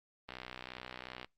click train, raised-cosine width 0.3 ms, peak -27 dBFS, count 61, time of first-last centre 0.29-1.245 s, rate 62.8 Hz, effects noise-tail reverb RT60 0.2 s tail -25 dB re dry + Opus 32 kbps

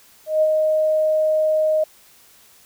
sine tone with ADSR envelope, 622.3 Hz, D#5, in tune, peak -12 dBFS, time 0.26-1.84 s, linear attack 160 ms, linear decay 45 ms, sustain -3 dB, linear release 6 ms, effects white hiss -51 dBFS RMS until 2.65 s

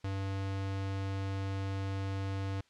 square tone, 97.3 Hz, G2, 12 cents flat, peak -34 dBFS, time 0.04-2.61 s, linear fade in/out 5 ms, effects white hiss -68 dBFS RMS until 2.69 s + low-pass 5000 Hz 12 dB/octave

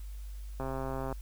click train, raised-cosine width 1 ms, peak -23 dBFS, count 71, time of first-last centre 0.6-1.126 s, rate 133 Hz, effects added 50 Hz sine -39 dBFS peak until 1.21 s + white hiss -60 dBFS RMS until 1.21 s

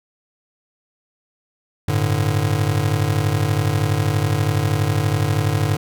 square chord, G suspended second, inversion none, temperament just, 98 / 110.25 / 147 Hz, G2 / A2 / D3, 0 / +4 / +2 cents, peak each -22 dBFS, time 1.88-5.77 s, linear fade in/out 5 ms, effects none

